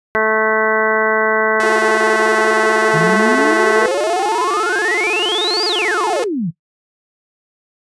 harmonic tone, 218.4 Hz, A3, 13 cents flat, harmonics 1 / 2 / 3 / 4 / 5 / 6 / 7 / 8 / 9, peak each -27 / -17 / -19 / -24 / -21 / -27 / -19 / -29 / -21 dBFS, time 0.15-3.86 s, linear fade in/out 0 ms
sawtooth tone with vibrato, 392 Hz, G4, in tune, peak -14 dBFS, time 1.6-6.24 s, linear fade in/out 0 ms, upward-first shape square, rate 16 Hz, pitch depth 170 cents each way
sine exponential two-way sweep, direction up then down, 148.4 to 4978 to 148.4 Hz, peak -16 dBFS, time 2.93-6.51 s, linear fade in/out 20 ms, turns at 5.65 s
effects noise-tail reverb RT60 0.1 s tail -18 dB re dry + resampled to 24000 Hz

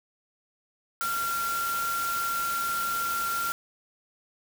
sine tone in noise, 1377 Hz, F6, 25 cents flat, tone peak -27 dBFS, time 1.01-3.52 s, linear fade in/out 0 ms, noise white, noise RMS -35 dBFS, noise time 1.01-3.52 s, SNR +5 dB, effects none

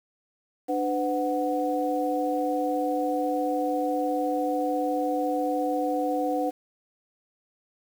sine tone cluster, 296.9 / 505 / 739 Hz, D4 / B4 / F#5, +19 / +39 / -2 cents, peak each -28 dBFS, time 0.68-6.51 s, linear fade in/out 20 ms, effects 8-bit

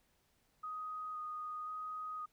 sine tone with vibrato, 1244.5 Hz, D#6, in tune, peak -40 dBFS, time 0.63-2.26 s, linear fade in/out 10 ms, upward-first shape square, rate 0.96 Hz, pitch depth 10 cents each way, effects pink hiss -75 dBFS RMS until 2.32 s

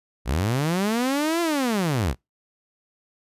sawtooth linear two-way sweep, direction up then down, 51.91 to 346.8 to 51.91 Hz, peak -17 dBFS, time 0.25-2.15 s, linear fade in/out 50 ms, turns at 1.41 s, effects noise-tail reverb RT60 0.2 s tail -26 dB re dry + resampled to 32000 Hz

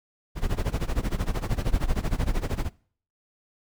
brown noise with tremolo, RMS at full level -22 dBFS, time 0.35-2.7 s, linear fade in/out 50 ms, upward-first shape sine, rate 13 Hz, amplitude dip 90%, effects noise-tail reverb RT60 0.5 s tail -22 dB re dry

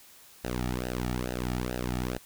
sawtooth tone with flanger, 61.74 Hz, B1, in tune, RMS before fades -32 dBFS, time 0.44-2.18 s, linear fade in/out 0 ms, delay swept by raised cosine 0.88 to 1.98 ms, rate 2.3 Hz, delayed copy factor -0.9, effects white hiss -54 dBFS RMS until 2.25 s

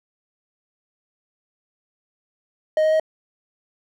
triangle tone with pitch steps, 622.3 / 626.6 / 631 Hz, D#5 / D#5 / D#5, 0 / +12 / +24 cents, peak -13 dBFS, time 2.77-2.998 s, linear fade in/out 2 ms, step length 76 ms, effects none

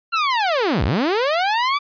sawtooth linear two-way sweep, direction down then up, 1396.9 to 49 to 1180 Hz, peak -13 dBFS, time 0.12-1.79 s, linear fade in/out 20 ms, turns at 0.84 s, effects resampled to 11025 Hz

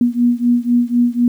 sine beating tone pair, 239.5 / 243.5 Hz, A#3 / B3, +47 / -24 cents, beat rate 4 Hz, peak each -14 / -15 dBFS, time 0.01-1.28 s, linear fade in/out 2 ms, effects 8-bit

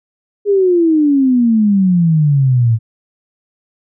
sine exponential sweep, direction down, 415.3 to 110 Hz, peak -8 dBFS, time 0.45-2.79 s, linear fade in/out 50 ms, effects none

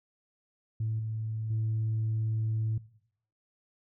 sine tone with level steps, 110.3 Hz, A2, 5 cents sharp, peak -27 / -30 / -25 dBFS, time 0.8-2.78 s, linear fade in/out 5 ms, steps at 0.99 / 1.5 s, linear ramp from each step 5 ms, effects noise-tail reverb RT60 0.7 s tail -21 dB re dry + tanh soft clip ceiling -24 dBFS

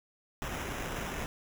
pink noise with sample-and-hold, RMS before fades -37 dBFS, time 0.42-1.26 s, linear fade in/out 0 ms, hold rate 4410 Hz, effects none

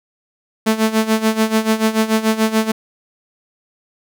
sawtooth tone with tremolo, 220 Hz, A3, in tune, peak -7 dBFS, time 0.66-2.72 s, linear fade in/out 10 ms, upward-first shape sine, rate 6.9 Hz, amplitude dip 80%, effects none

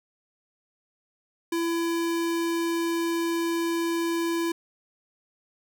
square tone, 335.6 Hz, E4, 31 cents sharp, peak -25 dBFS, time 1.52-4.52 s, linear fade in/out 5 ms, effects none

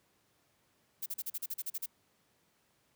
violet noise bursts, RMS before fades -37 dBFS, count 11, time 1.02-1.862 s, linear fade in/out 10 ms, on 42 ms, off 38 ms, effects pink hiss -72 dBFS RMS until 2.95 s + high-pass 100 Hz 12 dB/octave

